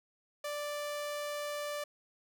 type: tone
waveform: sawtooth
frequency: 587.3 Hz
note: D5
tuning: in tune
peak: -32 dBFS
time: 0.44-1.84 s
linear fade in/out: 5 ms
effects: none